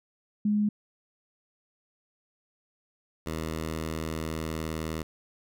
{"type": "tone pair in turn", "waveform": ["sine", "10% pulse"], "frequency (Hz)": [208.8, 79.72], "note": ["G#3", "D#2"], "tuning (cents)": [10, 43], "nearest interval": "octave + perfect fourth", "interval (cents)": 1667, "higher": "first", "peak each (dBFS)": [-22, -23], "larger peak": "first", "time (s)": [[0.45, 0.69], [3.26, 5.03]], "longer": "second", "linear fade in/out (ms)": 5, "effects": []}